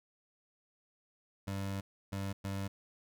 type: tone bursts at uneven times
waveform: 25% pulse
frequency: 98 Hz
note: G2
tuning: in tune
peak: -32 dBFS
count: 3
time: 1.47-1.81 / 2.12-2.33 / 2.44-2.68 s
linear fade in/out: 10 ms
effects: none